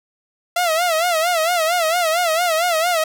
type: tone with vibrato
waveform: sawtooth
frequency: 673 Hz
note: E5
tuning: 36 cents sharp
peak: -12 dBFS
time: 0.56-3.04 s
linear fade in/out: 5 ms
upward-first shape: sine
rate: 4.4 Hz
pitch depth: 120 cents each way
effects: none